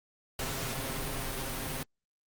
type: noise with comb filter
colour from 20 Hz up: pink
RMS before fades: -35 dBFS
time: 0.39-1.83 s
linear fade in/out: 2 ms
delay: 7.5 ms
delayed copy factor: +0.6
effects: Opus 48 kbps